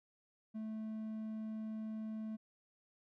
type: tone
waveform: triangle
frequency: 218.4 Hz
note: A3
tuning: 13 cents flat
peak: -38 dBFS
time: 0.54-2.37 s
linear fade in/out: 20 ms
effects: none